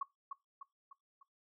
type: tone with echo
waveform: sine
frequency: 1108.7 Hz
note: C#6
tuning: in tune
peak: -33 dBFS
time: 0.01-0.03 s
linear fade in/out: 5 ms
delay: 300 ms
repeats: 4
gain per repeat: -6 dB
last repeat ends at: 1.23 s
effects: noise-tail reverb RT60 0.2 s tail -19 dB re dry